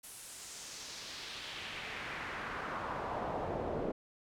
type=noise with band-pass filter sweep; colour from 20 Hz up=brown; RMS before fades=-41 dBFS; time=0.03-3.92 s; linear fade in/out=10 ms; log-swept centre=11000 to 470 Hz; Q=1.7; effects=none